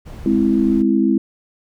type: noise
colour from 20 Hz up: brown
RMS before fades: -33 dBFS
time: 0.05-0.83 s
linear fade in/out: 20 ms
type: chord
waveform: sine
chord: Ab augmented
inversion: none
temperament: equal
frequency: 207.7 / 261.6 / 329.6 Hz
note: Ab3 / C4 / E4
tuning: 0 / 0 / 0 cents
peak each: -17 dBFS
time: 0.26-1.18 s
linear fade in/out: 2 ms
effects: none